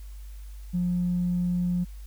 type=tone with tanh clipping; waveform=triangle; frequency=177.6 Hz; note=F3; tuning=29 cents sharp; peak=-23 dBFS; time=0.73-1.85 s; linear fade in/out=20 ms; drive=4 dB; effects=added 50 Hz sine -38 dBFS peak until 2.06 s + white hiss -58 dBFS RMS until 2.06 s